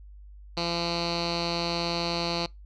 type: tone with low-pass filter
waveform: 10% pulse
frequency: 170.5 Hz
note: F3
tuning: 41 cents flat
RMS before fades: -29 dBFS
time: 0.57-2.46 s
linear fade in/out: 2 ms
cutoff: 4400 Hz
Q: 6.1
effects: noise-tail reverb RT60 0.2 s tail -25 dB re dry + added 50 Hz sine -44 dBFS peak until 2.65 s